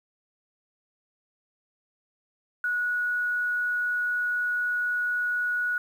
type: tone with quantisation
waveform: sine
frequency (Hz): 1462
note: F#6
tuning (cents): -21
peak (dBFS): -24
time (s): 2.64-5.78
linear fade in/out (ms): 2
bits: 9
effects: none